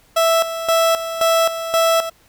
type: tone with tremolo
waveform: 30% pulse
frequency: 659.3 Hz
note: E5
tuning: in tune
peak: -10 dBFS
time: 0.16-2.1 s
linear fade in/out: 10 ms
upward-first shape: square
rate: 1.9 Hz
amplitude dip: 70%
effects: pink hiss -54 dBFS RMS until 2.28 s